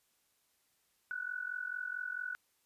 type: tone with amplitude modulation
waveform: sine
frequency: 1480 Hz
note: F#6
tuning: in tune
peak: -33 dBFS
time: 1.11-2.35 s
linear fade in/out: 0 ms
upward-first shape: sine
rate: 44.5 Hz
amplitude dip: 85%
effects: white hiss -75 dBFS RMS until 2.65 s + resampled to 32000 Hz